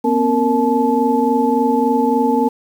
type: tone cluster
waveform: sine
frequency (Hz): 240.9 / 264.4 / 461.7 / 865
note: B3 / C4 / A#4 / A5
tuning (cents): -43 / +18 / -17 / -30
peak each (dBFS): -18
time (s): 0.04-2.49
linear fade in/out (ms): 10
effects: 7-bit